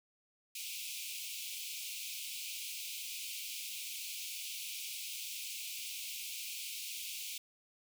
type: high-pass noise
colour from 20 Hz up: pink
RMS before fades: -43 dBFS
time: 0.55-7.38 s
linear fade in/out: 5 ms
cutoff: 2300 Hz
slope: 96 dB/octave
effects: none